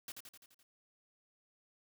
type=noise with echo; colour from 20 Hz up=white; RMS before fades=-45 dBFS; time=0.08-0.12 s; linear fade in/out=2 ms; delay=85 ms; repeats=6; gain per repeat=-4 dB; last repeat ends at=0.63 s; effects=none